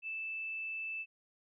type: tone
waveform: sine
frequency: 2637 Hz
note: E7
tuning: in tune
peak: -37 dBFS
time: 0.02-1.06 s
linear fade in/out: 50 ms
effects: none